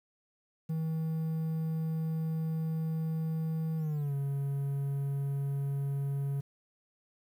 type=tone with pitch glide; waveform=triangle; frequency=160.2 to 139.46 Hz; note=E3 to C#3; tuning=-49 to +11 cents; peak=-28 dBFS; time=0.69-6.41 s; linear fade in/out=10 ms; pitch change=-240 cents; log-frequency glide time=3.77-4.14 s; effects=10-bit